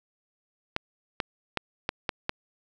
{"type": "clicks", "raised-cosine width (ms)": 0.3, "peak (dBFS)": -10, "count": 6, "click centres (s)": [0.764, 1.202, 1.573, 1.891, 2.092, 2.294], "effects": []}